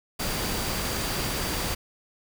sine tone in noise, 4699 Hz, D8, in tune, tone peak -39 dBFS, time 0.19-1.75 s, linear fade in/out 10 ms, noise pink, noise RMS -29 dBFS, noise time 0.19-1.75 s, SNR -13 dB, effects none

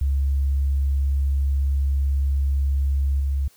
sine tone with level steps, 69.1 Hz, C#2, 5 cents flat, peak -17 / -19 dBFS, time 0.01-3.48 s, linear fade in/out 5 ms, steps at 3.2 s, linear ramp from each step 2 ms, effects tanh soft clip ceiling -13 dBFS + white hiss -56 dBFS RMS until 3.56 s

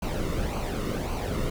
brown noise with flanger, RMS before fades -29 dBFS, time 0.02-1.5 s, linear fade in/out 5 ms, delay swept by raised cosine 0.56 to 1.26 ms, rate 1.8 Hz, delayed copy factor -0.6, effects none

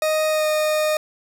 40% pulse tone with pitch glide, 622.3 to 614.8 Hz, D#5 to D#5, 0 to -21 cents, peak -17 dBFS, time 0.02-0.97 s, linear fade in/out 2 ms, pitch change -21 cents, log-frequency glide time 0.29-0.47 s, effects none

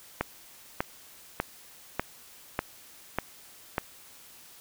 click train, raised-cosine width 0.5 ms, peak -11 dBFS, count 7, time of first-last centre 0.21-3.781 s, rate 1.68 Hz, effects white hiss -52 dBFS RMS until 4.6 s

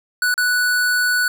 square tone with dropouts, 1480 Hz, F#6, in tune, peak -16 dBFS, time 0.22-1.28 s, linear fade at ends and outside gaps 2 ms, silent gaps 0.341-0.378 s, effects none

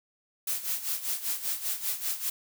blue noise with tremolo, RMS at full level -29 dBFS, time 0.47-2.3 s, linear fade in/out 5 ms, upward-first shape sine, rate 5.1 Hz, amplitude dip 75%, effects none

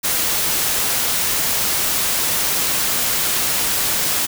white noise, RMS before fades -19 dBFS, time 0.03-4.27 s, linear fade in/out 20 ms, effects none

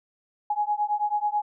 sine beating tone pair, 830.6 / 839.8 Hz, G#5 / G#5, 0 / +19 cents, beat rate 9.2 Hz, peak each -26 dBFS, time 0.5-1.42 s, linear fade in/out 5 ms, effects none

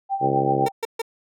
sine tone with tremolo, 784 Hz, G5, in tune, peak -17 dBFS, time 0.09-0.72 s, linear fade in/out 50 ms, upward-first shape triangle, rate 7.8 Hz, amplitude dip 80%
harmonic tone, 68.3 Hz, C#2, 25 cents flat, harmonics 2 / 3 / 4 / 5 / 6 / 7 / 8 / 9 / 10, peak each -27 / -32 / -30 / -26 / -27 / -28 / -30 / -34 / -41 dBFS, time 0.2-0.69 s, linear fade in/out 50 ms
30% pulse tone bursts, 455.9 Hz, A#4, 39 cents flat, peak -20 dBFS, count 3, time 0.66-1.018 s, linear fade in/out 5 ms, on 26 ms, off 140 ms
effects none

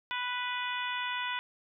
harmonic tone, 493.9 Hz, B4, in tune, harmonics 2 / 3 / 4 / 5 / 6 / 7, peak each -36 / -38 / -39 / -40 / -41 / -41 dBFS, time 0.11-1.39 s, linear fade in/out 0 ms, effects none

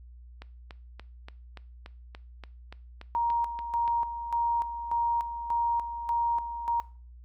click train, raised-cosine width 0.3 ms, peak -27 dBFS, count 13, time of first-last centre 0.42-3.878 s, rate 3.47 Hz
sine tone with tremolo, 939 Hz, A#5, 12 cents sharp, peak -24 dBFS, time 3.15-6.8 s, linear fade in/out 0 ms, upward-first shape square, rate 1.7 Hz, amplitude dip 65%
effects noise-tail reverb RT60 0.4 s tail -20 dB re dry + added 60 Hz sine -46 dBFS peak until 7.24 s

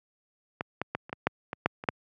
clicks, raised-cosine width 0.5 ms, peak -15 / -14 / -14 / -28 / -17 / -8 / -18 / -8 / -24 / -7 dBFS, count 10, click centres 0.609 / 0.816 / 0.95 / 1.095 / 1.129 / 1.27 / 1.531 / 1.66 / 1.839 / 1.888 s, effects high-pass 100 Hz 12 dB/octave

